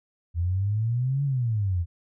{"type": "exponential two-way sweep", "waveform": "sine", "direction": "up then down", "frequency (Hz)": [82.41, 143.4, 82.41], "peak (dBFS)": -22, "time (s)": [0.34, 1.86], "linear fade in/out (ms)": 50, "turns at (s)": 1.24, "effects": []}